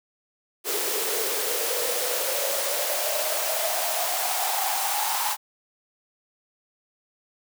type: noise with high-pass filter sweep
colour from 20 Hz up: white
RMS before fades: -26 dBFS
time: 0.64-5.37 s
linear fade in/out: 50 ms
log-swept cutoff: 400 to 880 Hz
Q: 8
effects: none